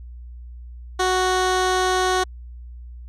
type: tone with low-pass filter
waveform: 15% pulse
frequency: 370 Hz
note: F#4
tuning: in tune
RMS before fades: -20 dBFS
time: 0.99-2.24 s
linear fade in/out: 10 ms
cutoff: 7400 Hz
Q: 1
effects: added 60 Hz sine -35 dBFS peak until 3.08 s